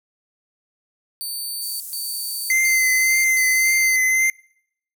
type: tone bursts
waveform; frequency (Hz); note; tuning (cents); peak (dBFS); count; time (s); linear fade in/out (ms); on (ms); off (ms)
15% pulse; 4567; D8; -49; -20; 4; 1.21-3.96; 0; 590; 130
type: band-pass noise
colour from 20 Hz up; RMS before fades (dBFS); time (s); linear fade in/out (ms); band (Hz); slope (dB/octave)
pink; -34; 1.61-3.76; 20; 8800 to 15000; 24
type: tone with vibrato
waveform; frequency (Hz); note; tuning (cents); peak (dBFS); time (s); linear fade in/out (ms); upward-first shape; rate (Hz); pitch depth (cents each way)
square; 2066; C7; -22; -16; 2.5-4.3; 2; triangle; 1.8; 27
effects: noise-tail reverb RT60 0.7 s tail -26 dB re dry